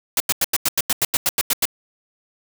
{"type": "noise bursts", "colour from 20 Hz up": "white", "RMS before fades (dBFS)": -18, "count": 13, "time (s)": [0.17, 1.654], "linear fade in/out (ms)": 2, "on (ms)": 32, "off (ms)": 89, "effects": []}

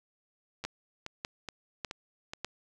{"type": "two click trains", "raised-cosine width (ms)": 0.2, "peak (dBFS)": [-17, -21], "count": [4, 5], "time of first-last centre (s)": [[0.65, 2.446], [0.64, 2.335]], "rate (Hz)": [1.67, 2.36], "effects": []}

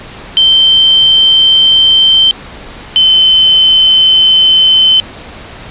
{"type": "tone pair in turn", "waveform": "sine", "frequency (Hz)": [3112, 3067], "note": ["G7", "G7"], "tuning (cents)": [-13, -38], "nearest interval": "unison", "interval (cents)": 25, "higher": "first", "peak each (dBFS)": -3, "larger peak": "neither", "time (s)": [[0.37, 2.31], [2.96, 5]], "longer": "second", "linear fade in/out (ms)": 0, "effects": ["pink hiss -29 dBFS RMS until 5.7 s", "resampled to 8000 Hz"]}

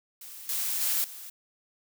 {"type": "noise with level steps", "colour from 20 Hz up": "blue", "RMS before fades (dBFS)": [-44, -30, -27, -43], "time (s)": [0.21, 1.3], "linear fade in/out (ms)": 5, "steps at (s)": [0.49, 0.81, 1.04], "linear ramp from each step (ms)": 2, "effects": []}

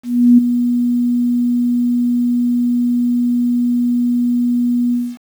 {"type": "tone with ADSR envelope", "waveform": "sine", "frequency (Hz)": 242.4, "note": "B3", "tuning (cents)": -32, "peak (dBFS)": -3, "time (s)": [0.03, 5.18], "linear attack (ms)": 350, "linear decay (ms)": 12, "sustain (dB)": -9, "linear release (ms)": 250, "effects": ["7-bit"]}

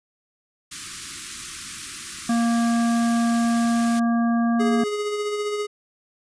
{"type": "band-stop noise", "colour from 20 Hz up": "white", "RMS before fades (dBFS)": -33, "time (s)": [0.71, 4], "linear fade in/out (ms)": 10, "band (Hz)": [370, 1100], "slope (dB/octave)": 96}
{"type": "harmonic tone", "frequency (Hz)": 233.1, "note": "A#3", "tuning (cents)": 0, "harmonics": [1, 3, 5, 7], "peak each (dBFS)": [-18, -28, -32, -35], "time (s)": [2.29, 4.84], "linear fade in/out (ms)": 5}
{"type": "tone with tremolo", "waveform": "square", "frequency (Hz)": 416.3, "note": "G#4", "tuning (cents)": 4, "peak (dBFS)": -23, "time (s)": [4.59, 5.67], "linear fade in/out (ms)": 20, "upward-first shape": "sine", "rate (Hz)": 15, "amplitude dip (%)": 35}
{"effects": ["resampled to 22050 Hz"]}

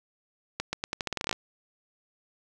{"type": "accelerating click train", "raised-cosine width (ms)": 0.2, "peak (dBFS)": -12, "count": 14, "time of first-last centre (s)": [0.6, 1.328], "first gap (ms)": 130, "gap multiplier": 0.84, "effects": []}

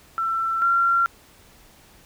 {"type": "tone pair in turn", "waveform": "sine", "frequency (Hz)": [1341, 1373.1], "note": ["E6", "F6"], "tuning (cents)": [29, -30], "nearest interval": "unison", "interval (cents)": 41, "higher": "second", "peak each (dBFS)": [-21, -16], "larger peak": "second", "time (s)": [[0.18, 0.62], [0.62, 1.06]], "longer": "neither", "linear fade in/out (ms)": 0, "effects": ["pink hiss -52 dBFS RMS until 2.05 s"]}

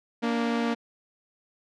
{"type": "tone pair together", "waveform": "sawtooth", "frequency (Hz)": [233.1, 289.5], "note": ["A#3", "D4"], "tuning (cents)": [0, -25], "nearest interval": "major third", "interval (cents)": 375, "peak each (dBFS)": [-21, -28], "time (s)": [0.22, 0.75], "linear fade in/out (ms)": 20, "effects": ["low-pass 4000 Hz 12 dB/octave"]}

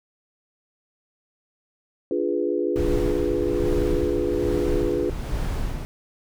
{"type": "chord", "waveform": "sine", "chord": "D diminished seventh", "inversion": "none", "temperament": "equal", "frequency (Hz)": [293.7, 349.2, 415.3, 493.9], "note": ["D4", "F4", "Ab4", "Cb5"], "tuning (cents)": [0, 0, 0, 0], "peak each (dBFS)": [-28, -25, -26, -28], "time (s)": [2.11, 5.1], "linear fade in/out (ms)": 2}
{"type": "noise with tremolo", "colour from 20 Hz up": "brown", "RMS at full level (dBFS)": -25, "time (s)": [2.76, 5.85], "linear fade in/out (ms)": 0, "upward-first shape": "sine", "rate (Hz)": 1.2, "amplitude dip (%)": 50}
{"effects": []}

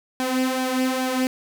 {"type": "tone with flanger", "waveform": "sawtooth", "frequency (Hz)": 257.9, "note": "C4", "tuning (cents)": -25, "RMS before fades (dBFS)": -23, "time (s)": [0.2, 1.27], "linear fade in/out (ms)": 0, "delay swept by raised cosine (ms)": [1.2, 3.5], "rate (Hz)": 2.4, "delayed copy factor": 0.6, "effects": []}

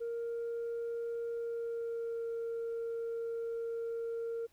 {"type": "tone with pitch glide", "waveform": "sine", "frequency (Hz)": [466.2, 461.4], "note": ["A#4", "A#4"], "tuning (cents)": [0, -18], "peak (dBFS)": -33, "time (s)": [0, 4.47], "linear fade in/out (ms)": 20, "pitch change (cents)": -18, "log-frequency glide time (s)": [1.34, 2.26], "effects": ["tanh soft clip ceiling -33 dBFS", "pink hiss -70 dBFS RMS until 4.52 s"]}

